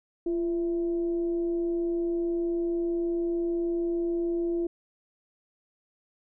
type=tone with frequency modulation; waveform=sine; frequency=342.3 Hz; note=F4; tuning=35 cents flat; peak=-25 dBFS; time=0.26-4.67 s; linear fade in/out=5 ms; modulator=319 Hz; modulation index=0.24; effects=none